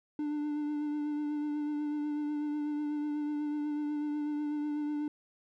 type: tone with vibrato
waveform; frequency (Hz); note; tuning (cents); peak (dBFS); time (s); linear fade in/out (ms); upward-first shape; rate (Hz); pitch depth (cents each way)
triangle; 296.7; D4; +18; -29; 0.19-5.08; 2; triangle; 8.1; 25
effects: none